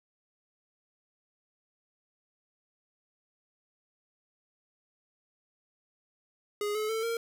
square tone with pitch steps, 414.3 / 429.4 / 445.1 / 461.3 Hz, G#4 / A4 / A4 / A#4, -4 / -42 / +20 / -18 cents, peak -30 dBFS, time 6.61-7.17 s, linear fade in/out 2 ms, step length 140 ms, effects none

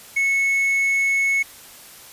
triangle tone, 2200 Hz, C#7, 14 cents flat, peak -15 dBFS, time 0.16-1.43 s, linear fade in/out 10 ms, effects white hiss -43 dBFS RMS until 2.12 s + resampled to 32000 Hz

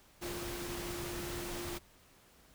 sine tone in noise, 349.2 Hz, F4, in tune, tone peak -42 dBFS, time 0.21-1.79 s, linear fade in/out 20 ms, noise pink, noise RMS -42 dBFS, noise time 0.21-1.79 s, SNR -3 dB, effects pink hiss -63 dBFS RMS until 2.54 s

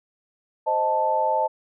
sine chord, A diminished, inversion first, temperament equal, 523.3 / 622.3 / 880 Hz, C5 / Eb5 / A5, 0 / 0 / 0 cents, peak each -27 / -25 / -21 dBFS, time 0.66-1.48 s, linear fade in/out 20 ms, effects none

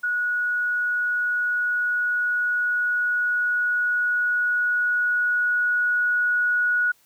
sine tone with level ramp, 1460 Hz, F#6, 24 cents flat, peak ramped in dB -21 to -18 dBFS, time 0.03-6.92 s, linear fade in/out 10 ms, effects white hiss -60 dBFS RMS until 7.05 s

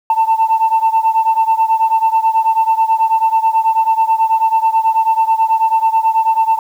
sine beating tone pair, 889 / 898.2 Hz, A5 / A5, +18 / +35 cents, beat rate 9.2 Hz, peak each -11 / -13 dBFS, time 0.1-6.59 s, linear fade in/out 2 ms, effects tanh soft clip ceiling -5 dBFS + 7-bit

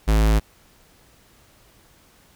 square tone, 53.8 Hz, A1, 38 cents flat, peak -15 dBFS, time 0.07-0.4 s, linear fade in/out 20 ms, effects pink hiss -55 dBFS RMS until 2.35 s

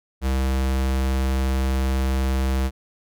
square tone, 65.9 Hz, C2, 13 cents sharp, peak -20 dBFS, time 0.21-2.71 s, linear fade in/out 50 ms, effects none

